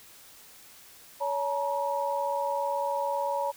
sine tone cluster, 563 / 869 / 949 Hz, C#5 / A5 / A#5, +27 / -22 / +31 cents, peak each -30 / -34 / -30 dBFS, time 1.2-3.52 s, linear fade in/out 20 ms, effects white hiss -52 dBFS RMS until 3.56 s

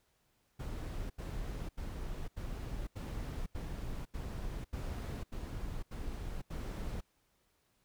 brown noise bursts, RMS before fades -40 dBFS, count 11, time 0.59-7.01 s, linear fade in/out 10 ms, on 510 ms, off 81 ms, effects pink hiss -75 dBFS RMS until 7.84 s

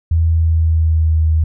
sine tone with pitch glide, 82 to 79.25 Hz, E2 to D#2, -9 to +32 cents, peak -10 dBFS, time 0.11-1.44 s, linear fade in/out 5 ms, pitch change -59 cents, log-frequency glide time 0.24-1.21 s, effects none

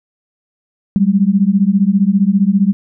sine beating tone pair, 190 / 205 Hz, F#3 / G#3, +46 / -22 cents, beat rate 15 Hz, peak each -12 dBFS, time 0.96-2.73 s, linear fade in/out 0 ms, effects none

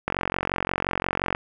click train, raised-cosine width 0.5 ms, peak -8 dBFS, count 59, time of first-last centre 0.08-1.349 s, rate 45.7 Hz, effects none

